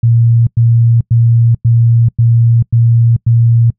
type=tone bursts; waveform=sine; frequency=116.54 Hz; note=A#2; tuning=in tune; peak=-5 dBFS; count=7; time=0.03-3.704 s; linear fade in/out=5 ms; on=440 ms; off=99 ms; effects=noise-tail reverb RT60 0.1 s tail -24 dB re dry